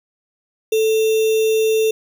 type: tone with sample-and-hold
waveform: sine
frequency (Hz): 440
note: A4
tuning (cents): 0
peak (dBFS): -13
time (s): 0.72-1.91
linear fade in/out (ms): 5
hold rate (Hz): 3150
effects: none